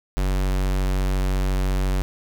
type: tone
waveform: square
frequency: 47.14 Hz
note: F#1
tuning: 33 cents sharp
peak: -20 dBFS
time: 0.17-2.02 s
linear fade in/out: 0 ms
effects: none